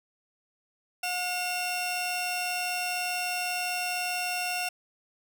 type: tone pair together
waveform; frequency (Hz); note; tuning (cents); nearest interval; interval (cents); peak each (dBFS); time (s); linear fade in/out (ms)
sawtooth; 721 / 2722; F#5 / F7; -45 / -45; octave + major seventh; 2300; -28; 1.03-4.69; 5
effects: none